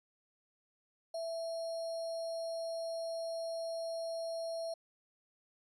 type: tone with sample-and-hold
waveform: sine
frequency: 662 Hz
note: E5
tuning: 7 cents sharp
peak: -36 dBFS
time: 1.14-4.74 s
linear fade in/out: 5 ms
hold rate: 4900 Hz
effects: resampled to 22050 Hz